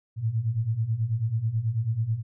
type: beating tone pair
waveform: sine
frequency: 107 / 116.2 Hz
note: A2 / A#2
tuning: -48 / -5 cents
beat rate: 9.2 Hz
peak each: -29 / -25 dBFS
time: 0.16-2.23 s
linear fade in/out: 50 ms
effects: none